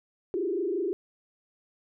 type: tone with frequency modulation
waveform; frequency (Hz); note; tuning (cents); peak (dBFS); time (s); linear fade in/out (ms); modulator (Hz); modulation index
sine; 370; F#4; 0; -26; 0.34-0.93; 0; 25.6; 1.7
effects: none